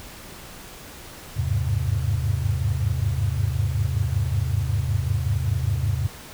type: tone cluster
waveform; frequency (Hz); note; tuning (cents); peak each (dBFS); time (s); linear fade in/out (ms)
sine; 79.8 / 99 / 104.3 / 130.7; D#2 / G2 / G#2 / C3; +44 / +18 / +8 / -1; -26; 1.36-6.08; 20
effects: pink hiss -41 dBFS RMS until 6.33 s